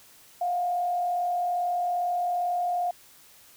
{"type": "tone with frequency modulation", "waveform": "sine", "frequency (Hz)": 710, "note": "F5", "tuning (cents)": 28, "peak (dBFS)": -24, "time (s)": [0.41, 2.91], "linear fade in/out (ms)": 5, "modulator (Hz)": 42.4, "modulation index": 0.4, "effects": ["white hiss -54 dBFS RMS until 3.56 s"]}